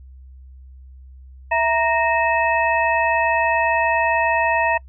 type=tone cluster; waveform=sine; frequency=662 / 935 / 1855 / 2600 Hz; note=E5 / A#5 / A#6 / E7; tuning=+7 / +5 / -9 / -24 cents; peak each=-21 / -19 / -22 / -24 dBFS; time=1.51-4.78 s; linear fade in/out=10 ms; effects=noise-tail reverb RT60 0.1 s tail -26 dB re dry + added 65 Hz sine -39 dBFS peak until 4.88 s